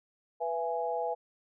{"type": "chord", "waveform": "sine", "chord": "E major", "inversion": "second", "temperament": "equal with one note detuned", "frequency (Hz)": [493.9, 670.4, 830.6], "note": ["B4", "E5", "G#5"], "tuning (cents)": [0, 29, 0], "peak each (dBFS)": -34, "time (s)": [0.4, 1.15], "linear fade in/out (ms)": 20, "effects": []}